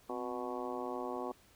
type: harmonic tone with a mistuned harmonic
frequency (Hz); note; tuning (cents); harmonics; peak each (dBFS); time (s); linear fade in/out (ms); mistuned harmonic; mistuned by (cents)
122.8; B2; -9; 2 / 3 / 4 / 5 / 6 / 7 / 8 / 9; -44 / -42 / -44 / -46 / -45 / -46 / -49 / -46; 0.09-1.32; 5; 2; +88
effects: pink hiss -64 dBFS RMS until 1.55 s